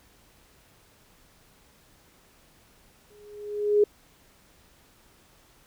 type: tone with exponential growth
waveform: sine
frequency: 415.3 Hz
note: G#4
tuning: in tune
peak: -14 dBFS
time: 3.1-3.84 s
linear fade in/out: 5 ms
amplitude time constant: 160 ms
effects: pink hiss -59 dBFS RMS until 5.66 s